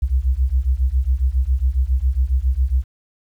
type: beating tone pair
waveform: sine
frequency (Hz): 60.9 / 68.2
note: B1 / C#2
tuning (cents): -24 / -28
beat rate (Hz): 7.3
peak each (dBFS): -18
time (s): 0.02-2.84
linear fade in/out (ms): 10
effects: 9-bit